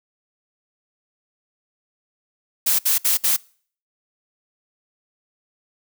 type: noise bursts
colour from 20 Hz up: blue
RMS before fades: -18 dBFS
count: 4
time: 2.66-3.366 s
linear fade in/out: 10 ms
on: 130 ms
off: 62 ms
effects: noise-tail reverb RT60 0.5 s tail -25 dB re dry